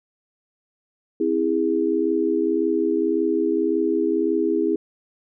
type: chord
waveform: sine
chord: C augmented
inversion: none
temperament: just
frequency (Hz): 261.6 / 327 / 408.8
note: C4 / E4 / G#4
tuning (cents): 0 / -14 / -27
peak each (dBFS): -26 / -21 / -22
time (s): 1.2-4.76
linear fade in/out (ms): 5
effects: none